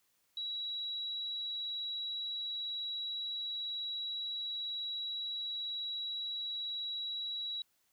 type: tone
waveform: sine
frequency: 3893 Hz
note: B7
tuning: 26 cents flat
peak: -36 dBFS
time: 0.37-7.62 s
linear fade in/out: 2 ms
effects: white hiss -75 dBFS RMS until 7.92 s